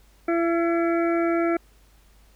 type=harmonic tone with a mistuned harmonic; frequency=337.2 Hz; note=E4; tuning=39 cents sharp; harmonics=1 / 2 / 4 / 5 / 6 / 7; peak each=-21 / -26 / -30 / -38 / -39 / -36 dBFS; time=0.28-1.57 s; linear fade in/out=5 ms; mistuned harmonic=7; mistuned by=-63 cents; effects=added 50 Hz sine -54 dBFS peak until 2.35 s + pink hiss -60 dBFS RMS until 2.35 s